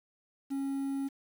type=tone with quantisation; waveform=triangle; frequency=274.2 Hz; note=C#4; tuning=19 cents flat; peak=-29 dBFS; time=0.5-1.09 s; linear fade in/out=20 ms; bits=9; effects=none